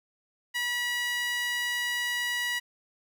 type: tone with high-pass filter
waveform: sawtooth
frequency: 969 Hz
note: B5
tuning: 33 cents flat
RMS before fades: -30 dBFS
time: 0.54-2.6 s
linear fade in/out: 20 ms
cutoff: 2100 Hz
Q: 2.9
effects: none